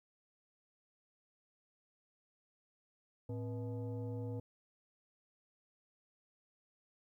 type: tone with frequency modulation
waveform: sine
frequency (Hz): 110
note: A2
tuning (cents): 0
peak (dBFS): -38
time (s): 3.29-4.4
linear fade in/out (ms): 5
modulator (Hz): 374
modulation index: 0.87
effects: 13-bit